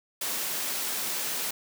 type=high-pass noise; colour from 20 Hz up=white; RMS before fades=-31 dBFS; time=0.21-1.51 s; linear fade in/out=5 ms; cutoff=160 Hz; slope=24 dB/octave; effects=none